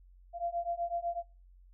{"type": "beating tone pair", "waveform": "sine", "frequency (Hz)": [684, 692], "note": ["F5", "F5"], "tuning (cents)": [-36, -16], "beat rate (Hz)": 8, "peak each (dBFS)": [-36, -35], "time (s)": [0.33, 1.23], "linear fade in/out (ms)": 50, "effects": ["noise-tail reverb RT60 0.3 s tail -20 dB re dry", "added 45 Hz sine -55 dBFS peak until 1.73 s"]}